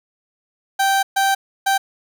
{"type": "tone bursts at uneven times", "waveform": "30% pulse", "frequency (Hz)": 781, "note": "G5", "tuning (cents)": -7, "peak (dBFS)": -12, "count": 3, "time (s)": [[0.79, 1.03], [1.16, 1.35], [1.66, 1.78]], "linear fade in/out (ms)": 10, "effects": []}